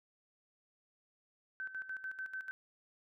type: tone with tremolo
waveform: sine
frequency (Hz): 1537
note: G6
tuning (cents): -35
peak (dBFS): -38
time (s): 1.6-2.51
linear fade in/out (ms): 0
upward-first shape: square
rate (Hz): 6.8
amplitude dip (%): 70
effects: none